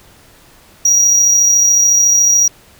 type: tone with amplitude modulation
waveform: triangle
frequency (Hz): 5750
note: F8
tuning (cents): +50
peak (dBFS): -5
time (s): 0.85-2.48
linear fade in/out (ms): 5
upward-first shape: sine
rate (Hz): 33.9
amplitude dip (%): 30
effects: pink hiss -45 dBFS RMS until 2.79 s